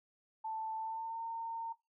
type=tone with pitch glide; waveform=sine; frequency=883 to 913.1 Hz; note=A5 to A#5; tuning=+6 to -36 cents; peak=-37 dBFS; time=0.44-1.73 s; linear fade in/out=10 ms; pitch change=+58 cents; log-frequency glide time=0.77-1.21 s; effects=noise-tail reverb RT60 0.2 s tail -18 dB re dry